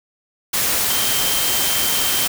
sine tone in noise, 3138 Hz, G7, 1 cent sharp, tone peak -25 dBFS, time 0.89-2.27 s, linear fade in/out 10 ms, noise white, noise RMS -19 dBFS, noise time 0.53-2.28 s, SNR -9 dB, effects none

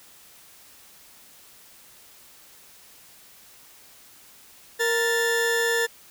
40% pulse tone pair together, 466.2 / 1760.1 Hz, A#4 / A6, 0 / 0 cents, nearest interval octave + major seventh, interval 2300 cents, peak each -23 dBFS, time 4.79-5.87 s, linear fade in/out 20 ms, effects white hiss -51 dBFS RMS until 6.1 s

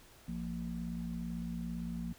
harmonic tone, 57.8 Hz, A#1, 14 cents flat, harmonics 1 / 3 / 4, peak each -44 / -39 / -41 dBFS, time 0.28-2.13 s, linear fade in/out 5 ms, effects pink hiss -59 dBFS RMS until 2.18 s

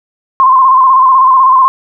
sine tone with vibrato, 1046.5 Hz, C6, in tune, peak -3 dBFS, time 0.4-1.68 s, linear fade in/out 0 ms, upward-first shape square, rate 16 Hz, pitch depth 42 cents each way, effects none

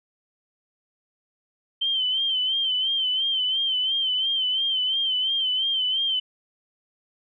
sine tone with vibrato, 3100 Hz, G7, 20 cents flat, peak -21 dBFS, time 1.81-6.2 s, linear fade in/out 10 ms, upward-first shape sine, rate 2.9 Hz, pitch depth 64 cents each way, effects none

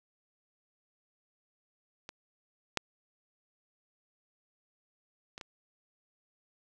clicks, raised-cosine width 0.2 ms, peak -25 / -11 / -26 / -25 dBFS, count 4, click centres 2.091 / 2.773 / 5.379 / 5.412 s, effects none

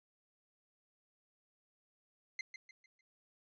40% pulse tone with echo, 2076 Hz, C7, 14 cents flat, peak -36 dBFS, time 2.39-2.41 s, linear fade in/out 2 ms, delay 150 ms, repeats 4, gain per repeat -9 dB, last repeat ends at 3.01 s, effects resampled to 16000 Hz

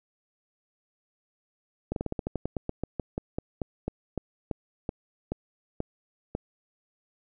slowing click train, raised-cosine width 2 ms, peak -16 dBFS, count 23, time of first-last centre 1.92-6.351 s, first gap 42 ms, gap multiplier 1.13, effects none

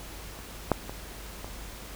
clicks, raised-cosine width 1 ms, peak -29 / -7 / -22 / -24 dBFS, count 4, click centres 0.39 / 0.717 / 0.895 / 1.445 s, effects added 50 Hz sine -44 dBFS peak until 1.95 s + pink hiss -44 dBFS RMS until 1.95 s

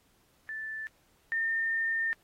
sine tone pair in turn, 1760 / 1813.7 Hz, A6 / A#6, 0 / -48 cents, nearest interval minor second, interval 52 cents, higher second, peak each -35 / -27 dBFS, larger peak second, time 0.49-0.87 / 1.32-2.13 s, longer second, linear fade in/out 0 ms, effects pink hiss -68 dBFS RMS until 2.23 s + AAC 48 kbps

